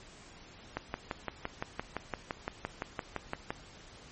click train, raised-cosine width 0.5 ms, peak -18 dBFS, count 17, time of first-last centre 0.77-3.505 s, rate 5.85 Hz, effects pink hiss -53 dBFS RMS until 4.11 s + MP3 32 kbps

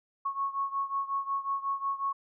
sine beating tone pair, 1100 / 1105.5 Hz, C#6 / C#6, -14 / -5 cents, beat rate 5.5 Hz, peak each -31 / -34 dBFS, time 0.25-2.13 s, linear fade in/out 10 ms, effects none

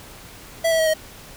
square tone with pitch steps, 660 / 649.4 / 639 / 628.7 Hz, E5 / E5 / D#5 / D#5, +2 / -26 / +46 / +18 cents, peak -17 dBFS, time 0.64-0.94 s, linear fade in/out 10 ms, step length 75 ms, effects pink hiss -42 dBFS RMS until 1.36 s

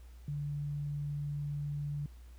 sine tone, 145.5 Hz, D3, 16 cents flat, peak -34 dBFS, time 0.28-2.06 s, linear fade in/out 2 ms, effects added 60 Hz sine -49 dBFS peak until 2.38 s + pink hiss -66 dBFS RMS until 2.38 s

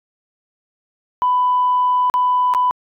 sine tone with dropouts, 996 Hz, B5, 14 cents sharp, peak -12 dBFS, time 1.22-2.71 s, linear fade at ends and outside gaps 0 ms, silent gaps 2.099-2.14 / 2.538-2.548 s, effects tanh soft clip ceiling -8 dBFS

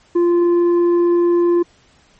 triangle tone with tanh clipping, 346.7 Hz, F4, 13 cents flat, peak -12 dBFS, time 0.15-1.63 s, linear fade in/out 10 ms, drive 9 dB, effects pink hiss -53 dBFS RMS until 2.19 s + MP3 32 kbps

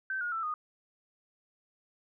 sine tone with pitch steps, 1546 / 1434.2 / 1330.4 / 1234.2 Hz, G6 / F6 / E6 / D#6, -24 / +46 / +16 / -14 cents, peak -31 dBFS, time 0.1-0.54 s, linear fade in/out 2 ms, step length 110 ms, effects none

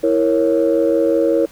sine chord, A# diminished, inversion second, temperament equal with one note detuned, 329.6 / 466.2 / 551.5 Hz, E4 / A#4 / C#5, 0 / 0 / -9 cents, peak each -16 dBFS, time 0.03-1.46 s, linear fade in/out 10 ms, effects tanh soft clip ceiling -5 dBFS + pink hiss -45 dBFS RMS until 1.51 s

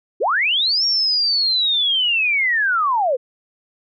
sine linear two-way sweep, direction up then down, 311.1 to 5588 to 468.8 Hz, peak -15 dBFS, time 0.2-3.17 s, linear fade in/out 20 ms, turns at 0.85 s, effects none

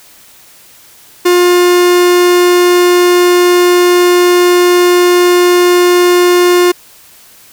45% pulse tone, 355.2 Hz, F4, 29 cents sharp, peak -5 dBFS, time 1.25-6.72 s, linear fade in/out 10 ms, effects white hiss -40 dBFS RMS until 7.52 s

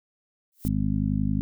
violet noise with exponential growth, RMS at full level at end -34 dBFS, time 0.52-0.68 s, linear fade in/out 0 ms, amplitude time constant 33 ms
harmonic tone, 51.2 Hz, G#1, 24 cents flat, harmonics 1 / 2 / 3 / 4 / 5, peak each -30 / -29 / -29 / -27 / -29 dBFS, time 0.65-1.41 s, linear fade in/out 0 ms
effects none

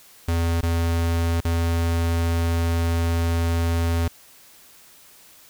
square tone with dropouts, 83.9 Hz, E2, 31 cents sharp, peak -20 dBFS, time 0.28-4.08 s, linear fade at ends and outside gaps 5 ms, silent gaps 0.61-0.63 / 1.406-1.449 s, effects white hiss -50 dBFS RMS until 5.49 s

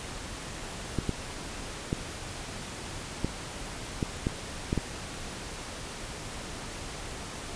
clicks, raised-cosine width 3 ms, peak -14 dBFS, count 8, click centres 0.987 / 1.093 / 1.929 / 3.246 / 4.028 / 4.269 / 4.729 / 4.777 s, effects pink hiss -39 dBFS RMS until 7.55 s + resampled to 22050 Hz

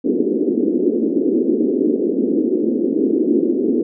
white band-pass noise, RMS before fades -17 dBFS, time 0.04-3.83 s, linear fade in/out 10 ms, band 230 to 410 Hz, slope 48 dB/octave, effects none

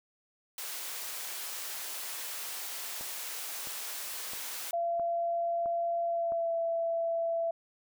white high-pass noise, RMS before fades -39 dBFS, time 0.58-4.71 s, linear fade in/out 2 ms, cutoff 510 Hz, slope 12 dB/octave
click train, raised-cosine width 1 ms, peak -32 dBFS, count 6, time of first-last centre 3.01-6.321 s, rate 1.51 Hz
sine tone with pitch glide, 682 to 668 Hz, F5 to E5, -41 to +23 cents, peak -28 dBFS, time 4.73-7.51 s, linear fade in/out 5 ms, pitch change -36 cents, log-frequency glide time 6.04-6.53 s
effects none

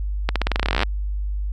accelerating click train, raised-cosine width 0.3 ms, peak -4 dBFS, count 20, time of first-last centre 0.29-0.833 s, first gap 67 ms, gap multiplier 0.89, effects added 50 Hz sine -22 dBFS peak until 1.52 s

